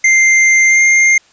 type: tone with pitch glide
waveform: square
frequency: 2093 to 2112 Hz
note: C7 to C7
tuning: 0 to +16 cents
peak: -7 dBFS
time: 0.04-1.18 s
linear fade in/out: 5 ms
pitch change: +16 cents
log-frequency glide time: 0.68-0.8 s
effects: white hiss -49 dBFS RMS until 1.32 s + resampled to 16000 Hz